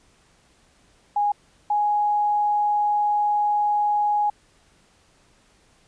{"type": "tone pair in turn", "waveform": "sine", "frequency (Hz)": [824, 831.7], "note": ["G#5", "G#5"], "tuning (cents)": [-14, 2], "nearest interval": "unison", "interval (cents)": 16, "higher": "second", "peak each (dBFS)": [-18, -18], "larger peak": "neither", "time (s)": [[1.16, 1.32], [1.7, 4.3]], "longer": "second", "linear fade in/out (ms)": 5, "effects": ["pink hiss -59 dBFS RMS until 5.87 s", "resampled to 22050 Hz"]}